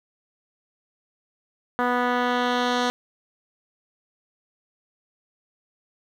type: tone with low-pass filter sweep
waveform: 10% pulse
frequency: 246 Hz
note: B3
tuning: 7 cents flat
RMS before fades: -23 dBFS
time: 1.79-2.9 s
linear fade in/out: 0 ms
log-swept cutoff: 1600 to 4900 Hz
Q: 1.3
effects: 8-bit